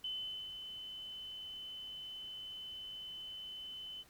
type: tone with ADSR envelope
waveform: sine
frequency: 3034 Hz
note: F#7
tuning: 43 cents sharp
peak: -37 dBFS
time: 0.04-4.04 s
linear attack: 4 ms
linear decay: 460 ms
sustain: -7 dB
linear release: 34 ms
effects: pink hiss -64 dBFS RMS until 4.09 s